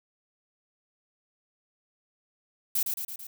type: noise with echo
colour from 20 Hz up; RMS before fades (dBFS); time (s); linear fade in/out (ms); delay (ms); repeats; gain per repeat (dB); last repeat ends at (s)
violet; -26; 2.75-2.83; 5; 110; 4; -4; 3.27
effects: none